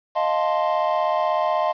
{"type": "chord", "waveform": "triangle", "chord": "F dominant seventh", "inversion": "third", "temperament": "equal", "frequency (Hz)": [622.3, 698.5, 880, 1046.5], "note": ["Eb5", "F5", "A5", "C6"], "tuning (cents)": [0, 0, 0, 0], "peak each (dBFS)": [-21, -22, -25, -23], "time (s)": [0.15, 1.73], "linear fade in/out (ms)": 20, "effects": ["resampled to 11025 Hz", "8-bit"]}